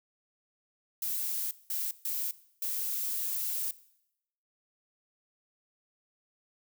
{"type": "noise bursts at uneven times", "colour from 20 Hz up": "violet", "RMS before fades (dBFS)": -33, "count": 4, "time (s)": [[1.02, 1.51], [1.7, 1.91], [2.05, 2.31], [2.62, 3.71]], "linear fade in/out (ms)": 2, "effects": ["noise-tail reverb RT60 0.8 s tail -19 dB re dry"]}